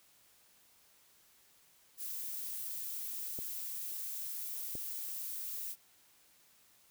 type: noise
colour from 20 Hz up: violet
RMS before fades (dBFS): -41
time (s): 1.97-5.76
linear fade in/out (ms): 50
type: clicks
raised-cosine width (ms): 2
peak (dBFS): -31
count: 2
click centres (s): 3.389 / 4.753
effects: white hiss -66 dBFS RMS until 6.9 s